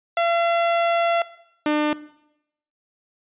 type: tone pair in turn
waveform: sawtooth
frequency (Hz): 680 / 299.9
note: F5 / D4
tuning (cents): -46 / +36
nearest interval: octave + major second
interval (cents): 1418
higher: first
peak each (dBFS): -14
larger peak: neither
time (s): 0.17-1.22 / 1.66-1.93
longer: first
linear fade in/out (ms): 2
effects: noise-tail reverb RT60 0.8 s tail -18 dB re dry + resampled to 8000 Hz